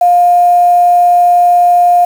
sine tone with quantisation, 706 Hz, F5, 19 cents sharp, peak -4 dBFS, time 0.01-2.05 s, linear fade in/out 5 ms, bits 5, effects none

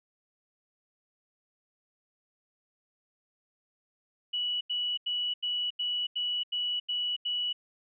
sine tone bursts, 2943 Hz, F#7, 10 cents flat, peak -28 dBFS, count 9, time 4.33-7.53 s, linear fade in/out 10 ms, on 280 ms, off 85 ms, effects none

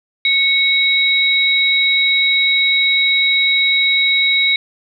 sine tone pair together, 2212 / 3828 Hz, C#7 / A#7, -4 / +45 cents, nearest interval major sixth, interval 949 cents, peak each -14 dBFS, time 0.25-4.56 s, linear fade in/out 2 ms, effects none

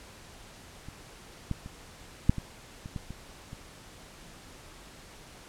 clicks, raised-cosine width 5 ms, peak -30 / -18 / -29 / -7 / -21 / -27 / -22 / -26 / -28 dBFS, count 9, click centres 0.886 / 1.513 / 1.661 / 2.295 / 2.383 / 2.859 / 2.962 / 3.106 / 3.531 s, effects pink hiss -50 dBFS RMS until 5.48 s + low-pass 10000 Hz 12 dB/octave

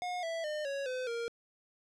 square tone with pitch steps, 720 / 660.2 / 605.4 / 555.2 / 509.1 / 466.9 Hz, F#5 / E5 / D#5 / C#5 / C5 / A#4, -47 / +2 / -48 / +3 / -47 / +3 cents, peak -35 dBFS, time 0.02-1.28 s, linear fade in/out 0 ms, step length 210 ms, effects low-pass 6000 Hz 12 dB/octave

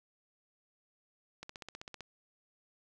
click train, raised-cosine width 0.2 ms, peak -27 dBFS, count 10, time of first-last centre 1.43-2.007 s, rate 15.6 Hz, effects none

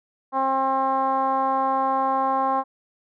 10% pulse tone with low-pass filter, 266.8 Hz, C4, 34 cents sharp, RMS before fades -22 dBFS, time 0.32-2.64 s, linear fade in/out 50 ms, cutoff 950 Hz, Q 8.1, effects none

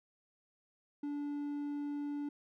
triangle tone, 289.7 Hz, D4, 24 cents flat, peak -34 dBFS, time 1.03-2.29 s, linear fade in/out 5 ms, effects none

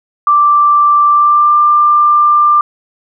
sine tone with pitch glide, 1174.7 to 1189.7 Hz, D6 to D6, 0 to +22 cents, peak -5 dBFS, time 0.27-2.61 s, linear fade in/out 2 ms, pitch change +22 cents, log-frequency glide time 1.09-1.55 s, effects none

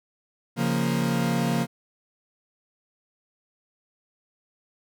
40% pulse chord, Bb minor, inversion first, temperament equal, 138.59 / 174.61 / 233.1 Hz, Db3 / F3 / Bb3, 0 / 0 / 0 cents, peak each -27 / -26 / -25 dBFS, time 0.56-1.67 s, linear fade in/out 50 ms, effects none

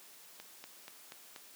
click train, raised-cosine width 0.2 ms, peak -29 dBFS, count 5, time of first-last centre 0.4-1.362 s, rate 4.16 Hz, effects white hiss -56 dBFS RMS until 1.55 s + high-pass 200 Hz 12 dB/octave

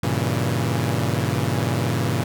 sawtooth chord, G diminished seventh, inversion none, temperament equal with one note detuned, 98 / 117.9 / 138.59 / 164.81 Hz, G2 / Bb2 / Db3 / Fb3, 0 / +20 / 0 / 0 cents, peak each -22 / -20 / -22 / -24 dBFS, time 0.03-2.24 s, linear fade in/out 5 ms, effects none

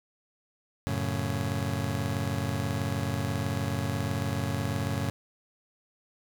30% pulse chord, F# minor, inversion none, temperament just, 92.5 / 111 / 138.75 Hz, F#2 / A2 / C#3, 0 / +16 / +2 cents, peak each -30 dBFS, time 0.87-5.1 s, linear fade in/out 0 ms, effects 9-bit

